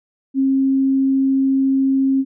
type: tone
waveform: sine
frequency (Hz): 268.6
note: C4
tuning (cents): +46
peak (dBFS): -13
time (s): 0.34-2.25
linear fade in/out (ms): 50
effects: none